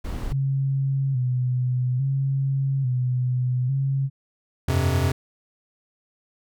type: noise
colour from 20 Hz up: brown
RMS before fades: -28 dBFS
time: 0.04-0.33 s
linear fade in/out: 10 ms
type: tone with vibrato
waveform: sine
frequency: 130.81 Hz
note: C3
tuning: in tune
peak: -20 dBFS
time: 0.3-4.1 s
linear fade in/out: 50 ms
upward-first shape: square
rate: 0.59 Hz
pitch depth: 69 cents each way
type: chord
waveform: square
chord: F suspended second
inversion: none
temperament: equal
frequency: 87.31 / 98 / 130.81 Hz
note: F2 / G2 / C3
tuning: 0 / 0 / 0 cents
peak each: -23 / -27 / -24 dBFS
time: 4.68-5.12 s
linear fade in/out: 5 ms
effects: none